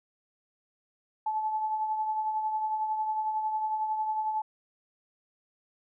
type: tone with tremolo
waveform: sine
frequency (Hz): 866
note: A5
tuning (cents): -28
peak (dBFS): -25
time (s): 1.26-4.42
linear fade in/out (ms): 5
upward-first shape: triangle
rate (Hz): 11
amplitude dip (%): 50
effects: none